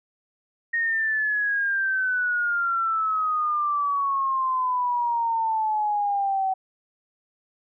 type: exponential sweep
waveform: sine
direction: down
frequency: 1864.7 to 757 Hz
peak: -21 dBFS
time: 0.73-6.54 s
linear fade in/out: 10 ms
effects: none